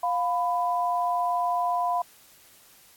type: tone pair together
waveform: sine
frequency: 705 / 997 Hz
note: F5 / B5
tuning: +16 / +16 cents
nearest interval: tritone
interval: 600 cents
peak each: -25 / -26 dBFS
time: 0.03-2.02 s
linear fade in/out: 5 ms
effects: white hiss -55 dBFS RMS until 2.96 s + AAC 64 kbps